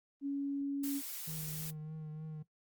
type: tone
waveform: sine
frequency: 280 Hz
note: C#4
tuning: 18 cents sharp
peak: -33 dBFS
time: 0.21-1.02 s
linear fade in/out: 50 ms
type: noise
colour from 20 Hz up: blue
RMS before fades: -43 dBFS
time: 0.83-1.71 s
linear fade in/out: 10 ms
type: tone with vibrato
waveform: triangle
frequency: 155.2 Hz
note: D#3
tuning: 4 cents flat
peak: -39 dBFS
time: 1.27-2.43 s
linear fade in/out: 10 ms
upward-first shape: triangle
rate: 3.3 Hz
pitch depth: 31 cents each way
effects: noise-tail reverb RT60 0.1 s tail -18 dB re dry + Opus 32 kbps